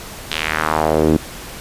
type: tone with band-pass filter sweep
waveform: sawtooth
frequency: 78.2 Hz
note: D#2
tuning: 9 cents sharp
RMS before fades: -17 dBFS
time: 0.31-1.17 s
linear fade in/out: 5 ms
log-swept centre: 3500 to 280 Hz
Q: 2.1
effects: pink hiss -33 dBFS RMS until 1.6 s + resampled to 32000 Hz